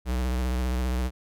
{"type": "tone with vibrato", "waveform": "square", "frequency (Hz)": 62.6, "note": "B1", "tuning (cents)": 24, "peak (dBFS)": -25, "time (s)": [0.05, 1.11], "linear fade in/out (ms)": 50, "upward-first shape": "square", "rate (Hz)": 15, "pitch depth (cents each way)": 46, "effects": []}